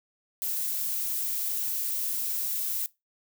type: noise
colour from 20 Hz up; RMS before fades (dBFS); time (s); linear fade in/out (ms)
violet; -30; 0.42-2.86; 0
effects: noise-tail reverb RT60 0.2 s tail -20 dB re dry